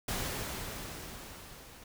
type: noise with level ramp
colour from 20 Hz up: pink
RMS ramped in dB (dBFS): -34 to -53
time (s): 0.08-1.84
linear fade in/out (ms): 5
effects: none